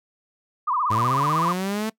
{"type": "tone with vibrato", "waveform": "sine", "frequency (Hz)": 1100, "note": "C#6", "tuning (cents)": -14, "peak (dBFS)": -20, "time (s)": [0.67, 1.53], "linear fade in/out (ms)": 10, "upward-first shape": "sine", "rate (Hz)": 16, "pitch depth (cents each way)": 210}
{"type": "linear sweep", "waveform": "sawtooth", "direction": "up", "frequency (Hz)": [103.83, 223.2], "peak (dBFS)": -20, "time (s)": [0.9, 1.9], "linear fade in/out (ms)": 10}
{"effects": ["noise-tail reverb RT60 0.1 s tail -22 dB re dry"]}